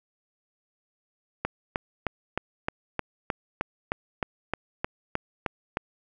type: click train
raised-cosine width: 0.5 ms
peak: -11 dBFS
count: 15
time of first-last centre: 1.45-5.771 s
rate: 3.24 Hz
effects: none